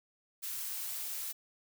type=noise with high-pass filter sweep; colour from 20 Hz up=blue; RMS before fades=-39 dBFS; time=0.42-1.33 s; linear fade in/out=20 ms; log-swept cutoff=1600 to 220 Hz; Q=1; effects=none